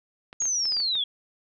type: clicks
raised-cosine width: 0.3 ms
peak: -26 dBFS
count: 8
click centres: 0.329 / 0.421 / 0.455 / 0.655 / 0.722 / 0.768 / 0.802 / 0.954 s
type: linear sweep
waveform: sine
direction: down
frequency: 6710 to 3275 Hz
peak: -23 dBFS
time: 0.4-1.04 s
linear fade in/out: 5 ms
effects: none